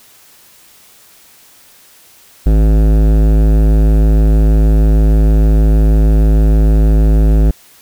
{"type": "tone with hard clipping", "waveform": "sine", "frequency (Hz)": 53.2, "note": "G#1", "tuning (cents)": 42, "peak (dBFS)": -8, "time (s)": [2.46, 7.51], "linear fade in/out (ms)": 5, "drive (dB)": 16, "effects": ["white hiss -44 dBFS RMS until 7.81 s"]}